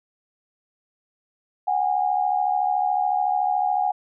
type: tone pair together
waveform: sine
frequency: 740 / 813.8 Hz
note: F#5 / G#5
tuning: 0 / -35 cents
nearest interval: major second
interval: 165 cents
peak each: -22 dBFS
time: 1.67-3.92 s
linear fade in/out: 10 ms
effects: none